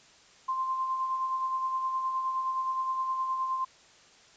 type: tone with tremolo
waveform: sine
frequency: 1046.5 Hz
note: C6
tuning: in tune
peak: -26 dBFS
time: 0.48-3.65 s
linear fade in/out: 10 ms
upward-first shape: sine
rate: 9.6 Hz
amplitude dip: 40%
effects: white hiss -57 dBFS RMS until 4.36 s + resampled to 16000 Hz